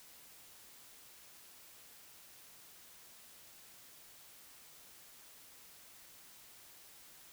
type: silence
effects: white hiss -58 dBFS RMS until 7.32 s